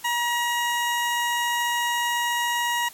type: tone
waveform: 20% pulse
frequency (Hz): 954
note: A#5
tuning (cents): +40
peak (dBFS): -17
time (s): 0.04-2.89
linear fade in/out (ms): 10
effects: white hiss -46 dBFS RMS until 2.93 s + MP3 64 kbps